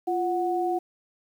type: tone pair together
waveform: sine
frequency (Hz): 347.8 / 737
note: F4 / F#5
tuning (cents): -7 / -7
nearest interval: octave + minor second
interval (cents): 1300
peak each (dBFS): -26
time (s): 0.07-0.79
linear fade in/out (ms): 10
effects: 9-bit